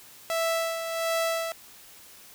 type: tone with tremolo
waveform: sawtooth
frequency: 659.3 Hz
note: E5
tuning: in tune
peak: -20 dBFS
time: 0.3-1.52 s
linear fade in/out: 0 ms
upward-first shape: sine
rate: 1.4 Hz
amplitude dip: 55%
effects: white hiss -50 dBFS RMS until 2.34 s